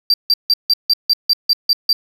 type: tone bursts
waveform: triangle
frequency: 4699 Hz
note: D8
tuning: in tune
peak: -8 dBFS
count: 10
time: 0.1-1.93 s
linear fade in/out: 2 ms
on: 39 ms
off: 160 ms
effects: 8-bit